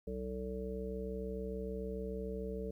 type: harmonic tone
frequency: 63.4 Hz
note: B1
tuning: 46 cents sharp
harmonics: 1 / 3 / 5 / 7 / 9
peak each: -43 / -43 / -51 / -41 / -48 dBFS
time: 0.07-2.71 s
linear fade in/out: 5 ms
effects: 12-bit